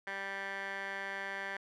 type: tone with band-pass filter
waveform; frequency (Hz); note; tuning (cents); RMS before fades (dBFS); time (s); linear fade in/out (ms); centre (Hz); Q
15% pulse; 196; G3; 0; -40; 0.07-1.57; 2; 1600; 3.1
effects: none